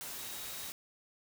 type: tone in noise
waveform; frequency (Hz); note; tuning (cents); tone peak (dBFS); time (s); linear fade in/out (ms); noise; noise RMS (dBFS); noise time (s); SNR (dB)
sine; 3796; A#7; +31; -52; 0.18-0.7; 0; white; -43; 0.01-0.72; -12
effects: none